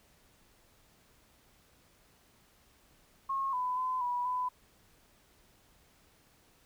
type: tone with pitch steps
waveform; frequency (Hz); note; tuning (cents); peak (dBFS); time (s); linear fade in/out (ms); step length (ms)
sine; 1084 / 1001 / 1018 / 978 / 1001; C#6 / B5 / C6 / B5 / B5; -39 / +23 / -48 / -17 / +23; -30; 3.29-4.49; 10; 240
effects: pink hiss -65 dBFS RMS until 6.65 s